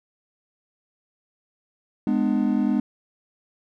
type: chord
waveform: triangle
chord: G# diminished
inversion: none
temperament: just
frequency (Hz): 207.7 / 249.2 / 299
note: G#3 / B3 / D4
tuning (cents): 0 / +16 / +31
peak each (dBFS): -21 / -21 / -23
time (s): 2.07-2.8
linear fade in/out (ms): 2
effects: none